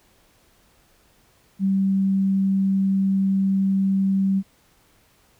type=tone; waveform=sine; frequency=193.6 Hz; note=G3; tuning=21 cents flat; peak=-17 dBFS; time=1.59-4.43 s; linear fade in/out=50 ms; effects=pink hiss -59 dBFS RMS until 5.39 s